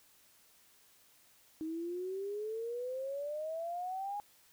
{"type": "exponential sweep", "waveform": "sine", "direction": "up", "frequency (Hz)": [312.4, 830], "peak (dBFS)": -36, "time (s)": [1.61, 4.2], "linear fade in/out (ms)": 0, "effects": ["white hiss -65 dBFS RMS until 4.52 s"]}